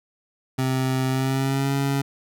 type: tone with pitch glide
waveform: 25% pulse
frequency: 130.81 to 138.51 Hz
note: C3 to C#3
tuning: 0 to -1 cents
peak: -17 dBFS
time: 0.58-2.02 s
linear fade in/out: 10 ms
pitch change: +99 cents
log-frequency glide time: 1.09-1.74 s
effects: none